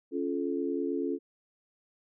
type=chord; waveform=sine; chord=Db augmented; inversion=none; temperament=just; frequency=277.2 / 346.5 / 433.1 Hz; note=Db4 / F4 / A4; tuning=0 / -14 / -27 cents; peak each=-32 / -33 / -34 dBFS; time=0.11-1.19 s; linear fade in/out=50 ms; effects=none